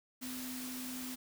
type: tone in noise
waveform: sine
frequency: 253.9 Hz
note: B3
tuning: 48 cents sharp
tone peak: -42 dBFS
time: 0.21-1.16 s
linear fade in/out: 20 ms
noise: white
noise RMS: -45 dBFS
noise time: 0.21-1.16 s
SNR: 0 dB
effects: none